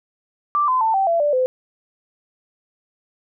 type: tone with pitch steps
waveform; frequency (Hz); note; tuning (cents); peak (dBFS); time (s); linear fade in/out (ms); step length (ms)
sine; 1174.7 / 1022.6 / 890.3 / 775 / 674.7 / 587.4 / 511.3; D6 / C6 / A5 / G5 / E5 / D5 / C5; 0 / -40 / +20 / -20 / +40 / 0 / -40; -15; 0.55-1.46; 0; 130
effects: none